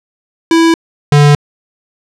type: tone pair in turn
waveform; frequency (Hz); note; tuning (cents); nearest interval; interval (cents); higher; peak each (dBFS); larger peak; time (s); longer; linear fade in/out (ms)
square; 329.8 / 145.89; E4 / D3; +1 / -11; octave + major second; 1412; first; -6 / -4; second; 0.51-0.74 / 1.12-1.35; neither; 2
effects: low-pass 7000 Hz 12 dB/octave